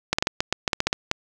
clicks, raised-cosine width 0.2 ms, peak -3 dBFS, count 12, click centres 0.13 / 0.185 / 0.225 / 0.271 / 0.405 / 0.526 / 0.678 / 0.732 / 0.804 / 0.87 / 0.929 / 1.114 s, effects none

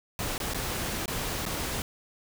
pink noise with dropouts, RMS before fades -32 dBFS, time 0.19-1.82 s, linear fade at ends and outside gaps 1 ms, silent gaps 0.38-0.401 / 0.536-0.545 / 1.058-1.079 / 1.454-1.462 s, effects none

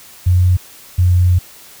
sine tone pair in turn, 90.3 / 89.52 Hz, F#2 / F2, -42 / +43 cents, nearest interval unison, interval 15 cents, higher first, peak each -8 dBFS, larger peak neither, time 0.26-0.57 / 0.98-1.39 s, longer second, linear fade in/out 10 ms, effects white hiss -40 dBFS RMS until 1.8 s

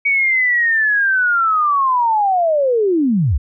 sine linear sweep, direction down, 2263 to 53.5 Hz, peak -12 dBFS, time 0.05-3.38 s, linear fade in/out 10 ms, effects none

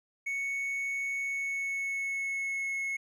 triangle tone with pitch glide, 2217 to 2183 Hz, C#7 to C#7, 0 to -27 cents, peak -29 dBFS, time 0.26-2.97 s, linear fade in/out 10 ms, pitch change -27 cents, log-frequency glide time 1.19-2.77 s, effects none

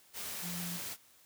sine tone in noise, 174.61 Hz, F3, in tune, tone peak -40 dBFS, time 0.41-0.8 s, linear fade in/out 50 ms, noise white, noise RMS -41 dBFS, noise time 0.13-0.97 s, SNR -2 dB, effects white hiss -63 dBFS RMS until 1.25 s + high-pass 60 Hz 12 dB/octave

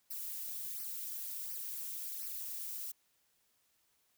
violet noise with flanger, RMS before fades -42 dBFS, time 0.1-2.92 s, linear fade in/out 10 ms, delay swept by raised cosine 0.27 to 3.97 ms, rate 1.4 Hz, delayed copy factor -0.7, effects white hiss -75 dBFS RMS until 4.17 s

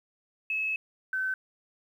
sine tone pair in turn, 2587 / 1528.9 Hz, E7 / G6, -33 / -44 cents, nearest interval major sixth, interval 911 cents, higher first, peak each -27 / -27 dBFS, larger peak neither, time 0.5-0.76 / 1.13-1.34 s, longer first, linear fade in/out 2 ms, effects 10-bit

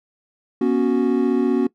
triangle chord, B suspended second, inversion none, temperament equal with one note detuned, 241.9 / 277.2 / 370 Hz, B3 / C#4 / F#4, -36 / 0 / 0 cents, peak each -18 dBFS, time 0.61-1.67 s, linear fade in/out 5 ms, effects noise-tail reverb RT60 0.1 s tail -20 dB re dry

